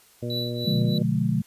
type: harmonic tone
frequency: 120 Hz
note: B2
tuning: 49 cents flat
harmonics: 1 / 2 / 3 / 4 / 5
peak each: -30 / -33 / -35 / -36 / -37 dBFS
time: 0.22-1.03 s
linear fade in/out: 10 ms
type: tone with tremolo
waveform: triangle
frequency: 3951 Hz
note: B7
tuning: in tune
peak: -25 dBFS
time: 0.3-0.98 s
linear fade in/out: 2 ms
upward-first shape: triangle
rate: 3.2 Hz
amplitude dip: 95%
type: chord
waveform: sine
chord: B diminished seventh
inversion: none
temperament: just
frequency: 123.47 / 148.16 / 177.8 / 213.4 Hz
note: B2 / D3 / F3 / Ab3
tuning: 0 / +16 / +31 / +47 cents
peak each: -26 dBFS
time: 0.65-1.42 s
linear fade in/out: 10 ms
effects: white hiss -56 dBFS RMS until 1.46 s + resampled to 32000 Hz